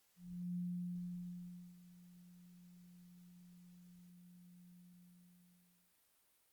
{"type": "tone with ADSR envelope", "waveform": "sine", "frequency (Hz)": 177.2, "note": "F3", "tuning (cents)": 25, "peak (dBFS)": -38, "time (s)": [0.16, 5.95], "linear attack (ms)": 400, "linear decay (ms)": 1200, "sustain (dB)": -20, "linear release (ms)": 1200, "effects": ["white hiss -75 dBFS RMS until 6.52 s", "Opus 48 kbps"]}